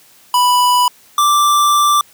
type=tone pair in turn; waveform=square; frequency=987.8 / 1174.7 Hz; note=B5 / D6; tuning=0 / 0 cents; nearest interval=minor third; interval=300 cents; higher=second; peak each=-10 dBFS; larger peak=neither; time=0.34-0.88 / 1.18-2.01 s; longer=second; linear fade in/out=2 ms; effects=white hiss -47 dBFS RMS until 2.13 s + high-pass 60 Hz 12 dB/octave